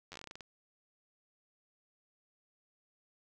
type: slowing click train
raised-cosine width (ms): 0.2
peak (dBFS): -29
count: 12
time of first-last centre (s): 0.12-0.408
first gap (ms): 10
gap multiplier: 1.18
effects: none